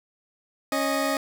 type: tone pair together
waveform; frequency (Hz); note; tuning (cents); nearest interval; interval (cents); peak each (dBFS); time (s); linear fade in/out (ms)
20% pulse; 275 / 621; C#4 / D#5; -14 / -3; octave + major second; 1411; -21; 0.72-1.17; 2
effects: none

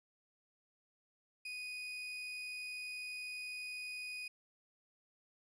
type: tone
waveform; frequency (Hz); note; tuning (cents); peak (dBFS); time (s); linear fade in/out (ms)
35% pulse; 2484; D#7; -3; -40; 1.45-4.28; 5
effects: resampled to 22050 Hz

